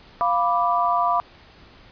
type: chord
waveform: sine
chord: B diminished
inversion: second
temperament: equal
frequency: 698.5 / 987.8 / 1174.7 Hz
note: F5 / B5 / D6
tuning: 0 / 0 / 0 cents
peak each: -22 dBFS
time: 0.21-1.2 s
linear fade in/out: 0 ms
effects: pink hiss -49 dBFS RMS until 1.91 s + resampled to 11025 Hz